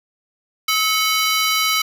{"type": "ring-modulated tone", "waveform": "20% pulse", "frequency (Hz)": 1748, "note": "A6", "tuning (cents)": -12, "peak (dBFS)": -8, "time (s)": [0.68, 1.82], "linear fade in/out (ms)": 5, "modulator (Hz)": 462, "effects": []}